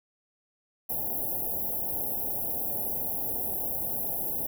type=band-stop noise; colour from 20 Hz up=white; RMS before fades=-31 dBFS; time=0.89-4.47 s; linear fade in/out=10 ms; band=870 to 11000 Hz; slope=96 dB/octave; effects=none